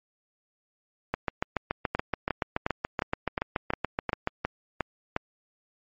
two click trains, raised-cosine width 0.5 ms, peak -11 / -11 dBFS, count 10 / 23, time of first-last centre 1.95-5.164 / 1.14-4.274 s, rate 2.8 / 7.02 Hz, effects MP3 32 kbps

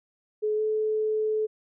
sine tone with pitch glide, 426.4 to 432.1 Hz, G#4 to A4, +46 to -31 cents, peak -23 dBFS, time 0.42-1.47 s, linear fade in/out 20 ms, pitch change +23 cents, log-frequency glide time 0.56-0.61 s, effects none

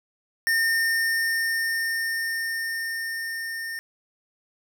square tone with level ramp, 1819 Hz, A#6, 43 cents flat, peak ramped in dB -20 to -31 dBFS, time 0.47-3.79 s, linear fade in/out 0 ms, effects none

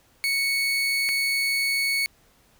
30% pulse tone pair in turn, 2217 / 2217 Hz, C#7 / C#7, 0 / 0 cents, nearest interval unison, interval 0 cents, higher neither, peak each -19 dBFS, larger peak neither, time 0.24-1.09 / 1.09-2.06 s, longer second, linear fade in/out 0 ms, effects pink hiss -60 dBFS RMS until 2.59 s

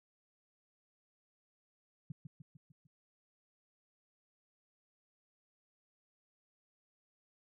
sine tone with echo, 150 Hz, D3, 37 cents sharp, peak -38 dBFS, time 2.1-2.12 s, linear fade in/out 5 ms, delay 150 ms, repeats 5, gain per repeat -5 dB, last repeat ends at 2.87 s, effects none

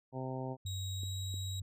harmonic tone, 130.3 Hz, C3, 7 cents flat, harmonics 1 / 2 / 3 / 4 / 5 / 6 / 7, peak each -40 / -43 / -45 / -46 / -47 / -48 / -48 dBFS, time 0.12-0.57 s, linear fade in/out 50 ms
sine tone, 94.6 Hz, F#2, 39 cents sharp, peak -37 dBFS, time 0.65-1.62 s, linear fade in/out 5 ms
30% pulse tone with pitch glide, 3810 to 3832 Hz, A#7 to A#7, +37 to +47 cents, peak -40 dBFS, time 0.66-1.6 s, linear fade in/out 5 ms, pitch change +10 cents, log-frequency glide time 0.97-1.06 s
clicks, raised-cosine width 3 ms, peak -37 dBFS, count 2, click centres 1.034 / 1.341 s
effects none

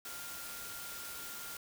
sine tone in noise, 1400 Hz, F6, 4 cents sharp, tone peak -50 dBFS, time 0.05-1.57 s, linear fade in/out 2 ms, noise white, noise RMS -45 dBFS, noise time 0.05-1.57 s, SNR -8 dB, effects none

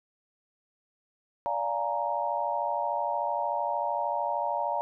sine chord, Bb dominant seventh, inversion first, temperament just, 582.7 / 699.2 / 839.1 / 932.3 Hz, D5 / F5 / Ab5 / Bb5, -14 / +2 / +18 / 0 cents, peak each -33 / -33 / -34 / -30 dBFS, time 1.46-4.81 s, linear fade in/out 0 ms, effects none

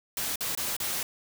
white noise with dropouts, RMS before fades -31 dBFS, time 0.17-1.03 s, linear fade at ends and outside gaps 2 ms, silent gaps 0.358-0.407 / 0.551-0.574 / 0.766-0.801 s, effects none

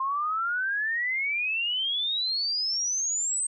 sine exponential sweep, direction up, 1051 to 8372 Hz, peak -25 dBFS, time 0-3.47 s, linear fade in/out 5 ms, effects none

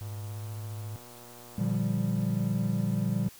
sine tone with pitch glide, 103.5 to 105.8 Hz, G#2 to G#2, -5 to +33 cents, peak -35 dBFS, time 0.01-0.96 s, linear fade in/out 0 ms, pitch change +38 cents, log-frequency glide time 0.3-0.41 s
click train, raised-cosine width 1 ms, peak -37 dBFS, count 209, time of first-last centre 0.02-1.753 s, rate 120 Hz
triangle chord, G minor seventh, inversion first, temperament equal, 116.54 / 146.83 / 174.61 / 196 Hz, Bb2 / D3 / F3 / G3, 0 / 0 / 0 / 0 cents, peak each -29 / -32 / -30 / -28 dBFS, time 1.58-3.29 s, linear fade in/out 5 ms
effects white hiss -52 dBFS RMS until 3.39 s

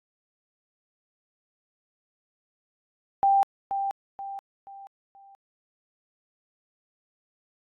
sine tone with echo, 789 Hz, G5, 11 cents sharp, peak -17 dBFS, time 3.23-3.43 s, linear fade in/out 0 ms, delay 480 ms, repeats 4, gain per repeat -8 dB, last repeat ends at 5.35 s, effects AAC 64 kbps

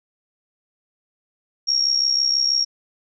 sine tone with amplitude modulation, 5570 Hz, F8, 5 cents flat, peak -13 dBFS, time 1.67-2.65 s, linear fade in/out 20 ms, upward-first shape sine, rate 66.2 Hz, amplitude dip 75%, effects none

